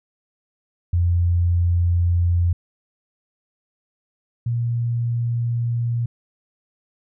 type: tone pair in turn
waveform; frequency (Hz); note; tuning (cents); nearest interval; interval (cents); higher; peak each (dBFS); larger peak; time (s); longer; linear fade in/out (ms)
sine; 86.9 / 118.3; F2 / A#2; -8 / +26; perfect fourth; 534; second; -15 / -19; first; 0.93-2.53 / 4.46-6.06; neither; 5
effects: none